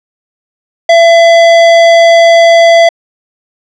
sine tone with hard clipping, 672 Hz, E5, 33 cents sharp, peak -3 dBFS, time 0.89-2.89 s, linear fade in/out 5 ms, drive 18 dB, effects low-pass 5000 Hz 12 dB/octave

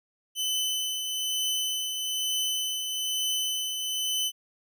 sawtooth tone with tremolo, 3028 Hz, F#7, 39 cents sharp, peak -22 dBFS, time 0.35-4.32 s, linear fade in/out 50 ms, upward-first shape triangle, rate 1.1 Hz, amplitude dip 45%, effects none

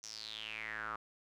square tone with band-pass filter sweep, 54.6 Hz, A1, 13 cents flat, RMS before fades -44 dBFS, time 0.03-0.96 s, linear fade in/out 5 ms, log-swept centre 6100 to 1200 Hz, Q 7.2, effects none

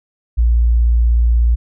sine tone, 58.27 Hz, A#1, in tune, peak -9 dBFS, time 0.37-1.56 s, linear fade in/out 20 ms, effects none

